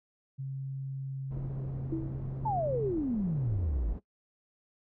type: tone with pitch glide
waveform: sine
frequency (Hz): 135.1 to 133.39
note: C#3 to C3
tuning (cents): -44 to +34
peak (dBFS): -34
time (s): 0.38-2.92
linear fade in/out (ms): 20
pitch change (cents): -22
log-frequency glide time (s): 1.06-1.8
type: low-pass noise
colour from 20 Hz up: pink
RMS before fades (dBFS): -42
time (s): 1.3-4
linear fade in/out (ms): 20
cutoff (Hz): 390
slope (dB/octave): 12
type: tone with exponential decay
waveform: sine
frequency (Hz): 324.8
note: E4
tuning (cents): -26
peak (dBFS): -27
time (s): 1.92-2.31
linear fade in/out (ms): 5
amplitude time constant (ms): 83
type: exponential sweep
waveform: sine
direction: down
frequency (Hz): 912 to 46.63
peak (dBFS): -28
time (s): 2.45-3.94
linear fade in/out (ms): 10
effects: noise-tail reverb RT60 0.1 s tail -18 dB re dry